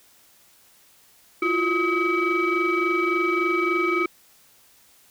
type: tone cluster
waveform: sine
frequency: 337.2 / 360.7 / 1269 / 2286 Hz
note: E4 / F#4 / D#6 / D7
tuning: +39 / -44 / +34 / -47 cents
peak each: -24 dBFS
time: 1.42-4.06 s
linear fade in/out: 5 ms
effects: tanh soft clip ceiling -14 dBFS + white hiss -56 dBFS RMS until 5.1 s